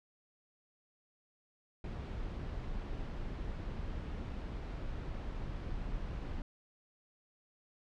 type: noise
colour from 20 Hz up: brown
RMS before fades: -40 dBFS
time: 1.84-6.42 s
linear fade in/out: 2 ms
effects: low-pass 4000 Hz 12 dB/octave